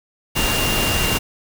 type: tone in noise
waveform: sine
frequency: 2794 Hz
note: F7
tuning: in tune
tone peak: -23 dBFS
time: 0.35-1.19 s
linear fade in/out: 20 ms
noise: pink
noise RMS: -20 dBFS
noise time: 0.35-1.19 s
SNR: -6 dB
effects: none